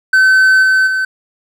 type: tone with level steps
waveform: triangle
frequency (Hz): 1529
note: G6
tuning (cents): -44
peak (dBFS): -4 / -6 / -11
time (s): 0.13-1.05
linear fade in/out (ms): 5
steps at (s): 0.62 / 0.86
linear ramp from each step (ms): 20
effects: none